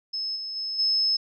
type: tone with level steps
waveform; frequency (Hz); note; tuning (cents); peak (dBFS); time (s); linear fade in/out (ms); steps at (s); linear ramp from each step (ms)
sine; 5200; E8; -24; -27 / -31 / -28 / -20; 0.13-1.17; 10; 0.35 / 0.55 / 0.78; 20
effects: none